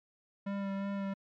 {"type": "tone with vibrato", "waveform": "square", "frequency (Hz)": 197.5, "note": "G3", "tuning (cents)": 13, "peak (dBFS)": -34, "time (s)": [0.46, 1.14], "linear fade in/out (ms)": 10, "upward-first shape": "sine", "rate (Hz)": 2.8, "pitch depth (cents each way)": 17, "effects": ["low-pass 2000 Hz 12 dB/octave", "MP3 96 kbps"]}